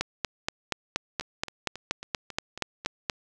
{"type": "two click trains", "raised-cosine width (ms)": 0.2, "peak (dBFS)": [-21, -9], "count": [7, 14], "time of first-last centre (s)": [[1.21, 2.849], [0.01, 3.098]], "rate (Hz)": [3.66, 4.21], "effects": []}